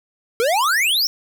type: exponential sweep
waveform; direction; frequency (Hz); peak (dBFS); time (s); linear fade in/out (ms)
square; up; 440 to 5670; -16; 0.4-1.07; 0
effects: none